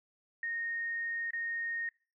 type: tone with dropouts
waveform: sine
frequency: 1853 Hz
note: A#6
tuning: 11 cents flat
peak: -33 dBFS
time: 0.43-1.89 s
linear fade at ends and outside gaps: 2 ms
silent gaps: 1.307-1.333 s
effects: noise-tail reverb RT60 0.4 s tail -25 dB re dry